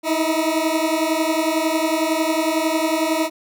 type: beating tone pair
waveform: 20% pulse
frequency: 313.8 / 324.8 Hz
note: D#4 / E4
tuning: +15 / -26 cents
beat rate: 11 Hz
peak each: -16 dBFS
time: 0.03-3.3 s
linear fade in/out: 50 ms
effects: none